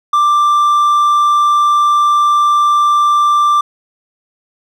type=tone; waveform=triangle; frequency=1180 Hz; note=D6; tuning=8 cents sharp; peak=-6 dBFS; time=0.13-3.61 s; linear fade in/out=5 ms; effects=none